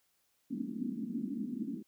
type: band-pass noise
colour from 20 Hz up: pink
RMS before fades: -38 dBFS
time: 0.5-1.83 s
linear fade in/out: 10 ms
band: 210 to 280 Hz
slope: 48 dB/octave
effects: white hiss -75 dBFS RMS until 1.87 s